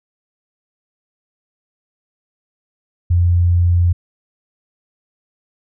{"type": "tone", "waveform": "sine", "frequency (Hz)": 87.31, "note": "F2", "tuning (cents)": 0, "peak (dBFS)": -10, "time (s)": [3.1, 3.93], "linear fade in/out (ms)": 10, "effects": []}